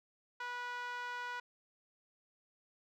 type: tone with band-pass filter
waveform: 5% pulse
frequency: 488.9 Hz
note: B4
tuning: 18 cents flat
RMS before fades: -42 dBFS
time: 0.4-1.4 s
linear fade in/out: 5 ms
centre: 1200 Hz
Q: 4.7
effects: none